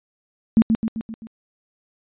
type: tone with echo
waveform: sine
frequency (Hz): 223.5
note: A3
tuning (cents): +27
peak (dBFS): -9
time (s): 0.57-0.62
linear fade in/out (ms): 0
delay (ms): 130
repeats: 5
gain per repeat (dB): -5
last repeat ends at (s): 1.27
effects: resampled to 8000 Hz